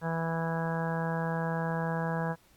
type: harmonic tone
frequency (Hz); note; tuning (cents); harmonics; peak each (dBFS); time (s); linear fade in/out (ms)
164.6; E3; -2; 1 / 2 / 3 / 4 / 5 / 6 / 7 / 8 / 9 / 10; -31 / -45 / -37 / -39 / -39 / -39 / -48 / -46 / -46 / -40; 0.01-2.36; 50
effects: pink hiss -63 dBFS RMS until 2.56 s + Opus 48 kbps